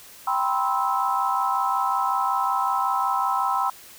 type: chord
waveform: sine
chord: C major seventh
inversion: second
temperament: just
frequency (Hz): 784.9 / 981.1 / 1046.5 / 1308.1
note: G5 / B5 / C6 / E6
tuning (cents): +2 / -12 / 0 / -14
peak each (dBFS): -26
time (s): 0.27-3.7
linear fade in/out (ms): 5
effects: white hiss -46 dBFS RMS until 3.98 s